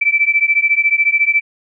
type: beating tone pair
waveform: sine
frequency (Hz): 2317 / 2331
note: D7 / D7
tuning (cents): -24 / -14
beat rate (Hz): 14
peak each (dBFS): -14 / -14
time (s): 0.01-1.41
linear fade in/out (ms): 10
effects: none